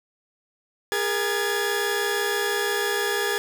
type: tone cluster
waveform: sawtooth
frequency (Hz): 407.5 / 467.8 / 1696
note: G#4 / A#4 / G#6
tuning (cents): -33 / +6 / +36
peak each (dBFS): -22 / -26 / -23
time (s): 0.92-3.38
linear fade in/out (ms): 0
effects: none